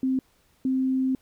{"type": "tone pair in turn", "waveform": "sine", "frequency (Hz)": [261.6, 261.6], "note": ["C4", "C4"], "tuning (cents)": [0, 0], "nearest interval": "unison", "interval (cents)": 0, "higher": "neither", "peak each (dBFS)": -21, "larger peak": "neither", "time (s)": [[0.03, 0.19], [0.65, 1.15]], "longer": "second", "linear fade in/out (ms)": 2, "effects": ["pink hiss -64 dBFS RMS until 1.21 s"]}